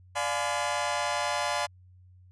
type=chord; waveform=sawtooth; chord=D diminished seventh; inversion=none; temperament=just; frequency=587.3 / 704.8 / 845.8 / 1014.9 Hz; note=D5 / F5 / Ab5 / Cb6; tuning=0 / +16 / +31 / +47 cents; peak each=-29 dBFS; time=0.15-1.67 s; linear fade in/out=20 ms; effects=added 91 Hz sine -52 dBFS peak until 2.31 s + resampled to 22050 Hz